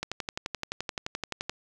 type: click train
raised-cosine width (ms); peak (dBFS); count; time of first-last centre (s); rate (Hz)
0.2; -14; 18; 0.03-1.496; 11.6
effects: none